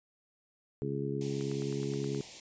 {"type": "harmonic tone", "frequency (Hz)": 69.3, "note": "C#2", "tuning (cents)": 0, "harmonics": [2, 3, 4, 5, 6], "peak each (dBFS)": [-36, -40, -40, -40, -37], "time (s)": [0.82, 2.21], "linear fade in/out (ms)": 0}
{"type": "band-stop noise", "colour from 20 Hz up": "white", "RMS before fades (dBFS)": -46, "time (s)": [1.21, 2.4], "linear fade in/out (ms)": 2, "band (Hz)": [950, 2000], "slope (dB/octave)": 48}
{"type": "click train", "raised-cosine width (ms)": 0.5, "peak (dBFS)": -34, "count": 8, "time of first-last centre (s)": [1.41, 2.148], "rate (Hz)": 9.49}
{"effects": ["resampled to 16000 Hz"]}